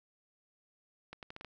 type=accelerating click train; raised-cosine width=0.3 ms; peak=-29 dBFS; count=6; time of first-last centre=1.13-1.447 s; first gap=98 ms; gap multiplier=0.78; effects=none